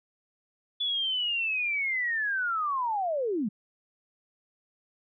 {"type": "linear sweep", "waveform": "sine", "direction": "down", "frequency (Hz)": [3451, 186.8], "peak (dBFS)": -26, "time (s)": [0.8, 3.49], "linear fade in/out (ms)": 10, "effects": []}